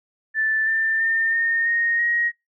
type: tone with pitch steps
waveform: sine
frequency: 1760 / 1784.6 / 1809.5 / 1834.7 / 1860.4 / 1886.3 Hz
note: A6 / A6 / A6 / A#6 / A#6 / A#6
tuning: 0 / +24 / +48 / -28 / -4 / +20 cents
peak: -18 dBFS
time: 0.34-2.32 s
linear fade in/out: 50 ms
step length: 330 ms
effects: noise-tail reverb RT60 0.2 s tail -25 dB re dry